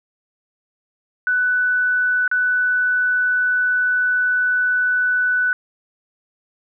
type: tone with dropouts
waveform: sine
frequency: 1491 Hz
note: F#6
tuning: 13 cents sharp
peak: -15 dBFS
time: 1.27-5.53 s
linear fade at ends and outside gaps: 1 ms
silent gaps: 2.278-2.314 s
effects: none